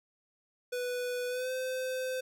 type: tone with pitch glide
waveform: square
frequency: 493.9 to 514.6 Hz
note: B4 to C5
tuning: 0 to -29 cents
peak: -33 dBFS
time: 0.72-2.21 s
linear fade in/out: 10 ms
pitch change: +71 cents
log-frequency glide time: 1.28-1.51 s
effects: none